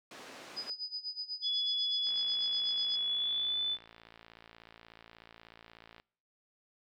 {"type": "band-pass noise", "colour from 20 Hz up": "pink", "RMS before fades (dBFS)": -50, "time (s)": [0.11, 0.7], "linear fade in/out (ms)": 2, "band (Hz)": [320, 5500], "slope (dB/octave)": 12}
{"type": "tone with tremolo", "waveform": "sine", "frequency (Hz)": 4978, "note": "D#8", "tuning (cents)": 0, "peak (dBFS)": -34, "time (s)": [0.56, 2.97], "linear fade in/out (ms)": 20, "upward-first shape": "sine", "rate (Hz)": 8.1, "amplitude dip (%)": 85}
{"type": "tone with pitch glide", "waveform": "sine", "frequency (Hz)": [3400, 3502], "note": ["G#7", "A7"], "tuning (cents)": [40, -9], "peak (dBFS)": -30, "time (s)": [1.42, 3.78], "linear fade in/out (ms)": 50, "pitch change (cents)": 51, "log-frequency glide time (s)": [3.04, 3.6]}
{"type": "click train", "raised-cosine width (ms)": 0.3, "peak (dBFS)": -36, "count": 223, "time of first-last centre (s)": [2.07, 5.999], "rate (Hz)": 56.5}
{"effects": ["noise-tail reverb RT60 0.6 s tail -25 dB re dry"]}